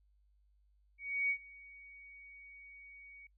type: tone with ADSR envelope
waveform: sine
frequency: 2245 Hz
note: C#7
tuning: 21 cents sharp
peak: -29 dBFS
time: 0.98-3.27 s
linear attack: 320 ms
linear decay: 75 ms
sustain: -23 dB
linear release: 5 ms
effects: noise-tail reverb RT60 0.1 s tail -23 dB re dry + added 50 Hz sine -67 dBFS peak until 3.37 s